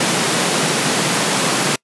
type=high-pass noise; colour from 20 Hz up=pink; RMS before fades=-17 dBFS; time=0-1.76 s; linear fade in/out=5 ms; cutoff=140 Hz; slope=48 dB/octave; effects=noise-tail reverb RT60 0.1 s tail -26 dB re dry + resampled to 24000 Hz